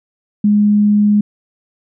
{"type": "tone", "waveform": "sine", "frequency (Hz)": 207.7, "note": "G#3", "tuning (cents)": 0, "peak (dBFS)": -8, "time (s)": [0.44, 1.21], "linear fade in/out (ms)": 5, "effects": []}